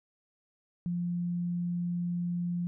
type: tone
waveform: sine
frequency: 174.61 Hz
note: F3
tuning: in tune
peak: -29 dBFS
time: 0.86-2.67 s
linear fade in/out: 0 ms
effects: none